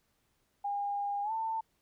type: tone with pitch glide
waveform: sine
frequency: 810 to 893.6 Hz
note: G#5 to A5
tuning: -43 to +27 cents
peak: -31 dBFS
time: 0.64-1.61 s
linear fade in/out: 10 ms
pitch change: +170 cents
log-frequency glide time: 1.23-1.32 s
effects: pink hiss -75 dBFS RMS until 1.81 s